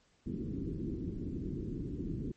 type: low-pass noise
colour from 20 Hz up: white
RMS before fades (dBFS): -38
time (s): 0.26-2.32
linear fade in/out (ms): 5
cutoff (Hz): 360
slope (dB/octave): 48
effects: pink hiss -70 dBFS RMS until 2.36 s + MP3 32 kbps